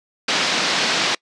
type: band-pass noise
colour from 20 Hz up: white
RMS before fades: -20 dBFS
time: 0.28-1.15 s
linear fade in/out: 5 ms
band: 160 to 5100 Hz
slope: 24 dB/octave
effects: noise-tail reverb RT60 0.1 s tail -25 dB re dry + resampled to 22050 Hz